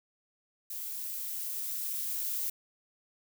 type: noise with level ramp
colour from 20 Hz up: violet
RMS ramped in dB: -39 to -33 dBFS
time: 0.7-2.5 s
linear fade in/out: 5 ms
effects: none